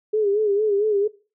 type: tone with vibrato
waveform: sine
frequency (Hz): 415.3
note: G#4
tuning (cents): 0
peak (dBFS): -17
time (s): 0.13-1.08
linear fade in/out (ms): 10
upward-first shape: sine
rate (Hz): 4.4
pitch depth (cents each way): 82
effects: noise-tail reverb RT60 0.4 s tail -22 dB re dry